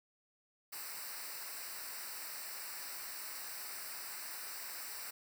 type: noise with comb filter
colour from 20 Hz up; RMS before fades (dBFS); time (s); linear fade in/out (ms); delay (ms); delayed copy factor
white; -45; 0.72-5.11; 10; 0.3; -0.85
effects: none